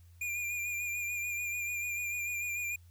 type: tone with vibrato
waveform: square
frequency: 2411 Hz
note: D7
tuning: 45 cents sharp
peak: -34 dBFS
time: 0.21-2.76 s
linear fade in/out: 5 ms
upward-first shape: sine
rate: 6.8 Hz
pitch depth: 34 cents each way
effects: added 86 Hz sine -54 dBFS peak until 2.9 s + white hiss -70 dBFS RMS until 2.9 s